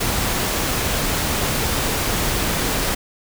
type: noise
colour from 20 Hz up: pink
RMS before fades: -21 dBFS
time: 0-2.95 s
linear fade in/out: 10 ms
effects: none